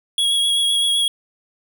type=tone with vibrato; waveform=square; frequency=3322 Hz; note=G#7; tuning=in tune; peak=-16 dBFS; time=0.18-1.08 s; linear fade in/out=2 ms; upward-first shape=sine; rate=7.8 Hz; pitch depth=18 cents each way; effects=none